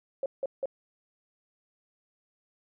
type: tone bursts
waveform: sine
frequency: 541 Hz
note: C#5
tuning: 42 cents flat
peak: -27 dBFS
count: 3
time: 0.23-0.657 s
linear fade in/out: 2 ms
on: 29 ms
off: 170 ms
effects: none